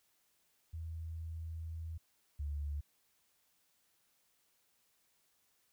sine tone pair in turn, 81.4 / 72.71 Hz, E2 / D2, -21 / -17 cents, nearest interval major second, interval 196 cents, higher first, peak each -40 / -36 dBFS, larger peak second, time 0.73-1.98 / 2.39-2.81 s, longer first, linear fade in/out 10 ms, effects white hiss -75 dBFS RMS until 5.72 s

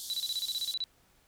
pink band-pass noise, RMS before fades -42 dBFS, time 0-0.74 s, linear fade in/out 0 ms, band 3300 to 15000 Hz, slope 96 dB/octave
sine tone bursts, 3951 Hz, B7, in tune, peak -30 dBFS, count 12, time 0.1-0.839 s, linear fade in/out 0 ms, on 35 ms, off 29 ms
effects pink hiss -66 dBFS RMS until 1.27 s

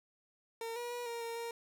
30% pulse tone with pitch steps, 457.1 / 480.4 / 484.1 / 468.2 / 462.5 / 466.3 Hz, A#4 / B4 / B4 / A#4 / A#4 / A#4, -34 / -48 / -35 / +8 / -14 / +1 cents, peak -36 dBFS, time 0.61-1.51 s, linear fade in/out 2 ms, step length 150 ms, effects none

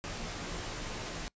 pink noise with comb filter, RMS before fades -39 dBFS, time 0.04-1.28 s, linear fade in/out 0 ms, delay 15 ms, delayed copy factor -0.7, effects noise-tail reverb RT60 0.1 s tail -24 dB re dry + resampled to 16000 Hz

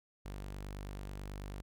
sawtooth tone, 49.19 Hz, G1, 7 cents sharp, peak -38 dBFS, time 0.25-1.62 s, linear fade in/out 10 ms, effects none

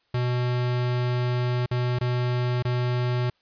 square tone with dropouts, 123.47 Hz, B2, in tune, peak -23 dBFS, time 0.14-3.3 s, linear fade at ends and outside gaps 5 ms, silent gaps 1.661-1.711 / 1.988-2.01 / 2.625-2.65 s, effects white hiss -68 dBFS RMS until 3.41 s + resampled to 11025 Hz

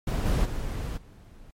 brown noise with level steps, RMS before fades -26 / -23 / -31 / -49 dBFS, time 0.07-1.51 s, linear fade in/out 5 ms, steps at 0.25 / 0.44 / 0.96 s, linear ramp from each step 20 ms, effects MP3 64 kbps

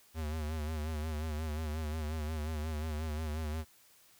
square tone with vibrato, 77.4 Hz, D#2, 9 cents flat, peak -35 dBFS, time 0.14-3.65 s, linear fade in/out 50 ms, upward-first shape sine, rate 5.6 Hz, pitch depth 65 cents each way, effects white hiss -63 dBFS RMS until 4.19 s

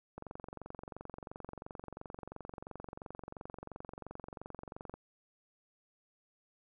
click train, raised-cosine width 1 ms, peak -30 dBFS, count 110, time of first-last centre 0.18-4.94 s, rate 22.9 Hz, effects none

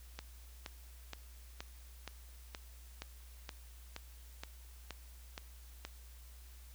click train, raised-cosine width 0.2 ms, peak -25 dBFS, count 13, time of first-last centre 0.19-5.85 s, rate 2.12 Hz, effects added 60 Hz sine -52 dBFS peak until 6.74 s + white hiss -62 dBFS RMS until 6.74 s

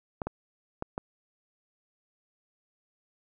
clicks, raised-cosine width 1 ms, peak -18 dBFS, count 4, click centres 0.218 / 0.27 / 0.824 / 0.979 s, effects none

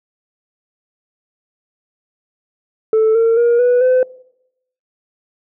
sine tone with pitch steps, 439.6 / 456.2 / 473.3 / 491.2 / 509.7 Hz, A4 / A#4 / A#4 / B4 / C5, -2 / -37 / +26 / -9 / -45 cents, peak -7 dBFS, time 2.93-4.03 s, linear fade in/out 2 ms, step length 220 ms, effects noise-tail reverb RT60 0.8 s tail -23 dB re dry + tanh soft clip ceiling -8 dBFS

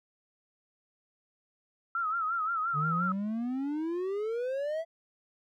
sine tone with vibrato, 1318.5 Hz, E6, in tune, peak -28 dBFS, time 1.95-3.12 s, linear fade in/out 2 ms, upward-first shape sine, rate 5.7 Hz, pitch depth 96 cents each way
triangle exponential sweep, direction up, 143.4 to 670 Hz, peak -28 dBFS, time 2.73-4.85 s, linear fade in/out 50 ms
effects none

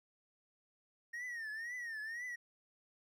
triangle tone with vibrato, 1849 Hz, A#6, 15 cents flat, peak -39 dBFS, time 1.13-2.36 s, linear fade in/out 10 ms, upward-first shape triangle, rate 2 Hz, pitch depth 150 cents each way, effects none

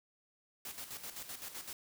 white noise with tremolo, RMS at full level -44 dBFS, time 0.65-1.73 s, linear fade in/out 2 ms, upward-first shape square, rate 7.8 Hz, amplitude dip 60%, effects none

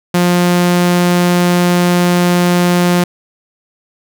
sawtooth tone, 176.6 Hz, F3, 20 cents sharp, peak -5 dBFS, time 0.14-3.04 s, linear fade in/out 5 ms, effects none

